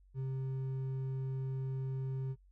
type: tone with hard clipping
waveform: triangle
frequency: 132.5 Hz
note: C3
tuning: 22 cents sharp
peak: -36 dBFS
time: 0.14-2.36 s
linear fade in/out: 50 ms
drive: 8 dB
effects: noise-tail reverb RT60 0.1 s tail -22 dB re dry + added 47 Hz sine -60 dBFS peak until 2.51 s